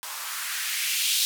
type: noise with band-pass filter sweep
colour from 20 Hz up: violet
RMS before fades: -28 dBFS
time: 0.03-1.25 s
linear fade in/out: 0 ms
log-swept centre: 870 to 3600 Hz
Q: 2
effects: none